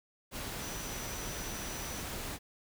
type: tone in noise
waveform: sine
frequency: 5920 Hz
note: F#8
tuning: in tune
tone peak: -46 dBFS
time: 0.58-2.04 s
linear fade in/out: 50 ms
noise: pink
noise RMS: -40 dBFS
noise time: 0.31-2.39 s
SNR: -9 dB
effects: none